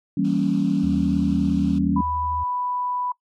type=chord; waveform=sine; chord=E diminished seventh; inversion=none; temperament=equal; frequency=164.81 / 196 / 233.1 / 277.2 Hz; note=E3 / G3 / Bb3 / Db4; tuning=0 / 0 / 0 / 0 cents; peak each=-26 / -22 / -26 / -22 dBFS; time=0.17-2.01 s; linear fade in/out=5 ms
type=band-stop noise; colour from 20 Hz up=white; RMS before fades=-40 dBFS; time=0.24-1.79 s; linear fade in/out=10 ms; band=1500 to 2400 Hz; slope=96 dB/octave
type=tone with vibrato; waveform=sine; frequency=77.78 Hz; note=D#2; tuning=in tune; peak=-29 dBFS; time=0.83-2.44 s; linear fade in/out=10 ms; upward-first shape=square; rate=15 Hz; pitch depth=11 cents each way
type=tone; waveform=sine; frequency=990 Hz; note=B5; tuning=4 cents sharp; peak=-23 dBFS; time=1.96-3.12 s; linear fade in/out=5 ms
effects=noise-tail reverb RT60 0.1 s tail -21 dB re dry + low-pass 4000 Hz 12 dB/octave